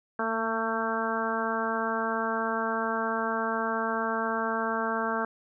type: harmonic tone with a mistuned harmonic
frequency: 224.3 Hz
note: A3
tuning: 34 cents sharp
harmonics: 1 / 2 / 3 / 4 / 5 / 6 / 7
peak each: -34 / -34 / -34 / -34 / -34 / -34 / -34 dBFS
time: 0.19-5.25 s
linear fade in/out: 2 ms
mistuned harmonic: 1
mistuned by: +23 cents
effects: none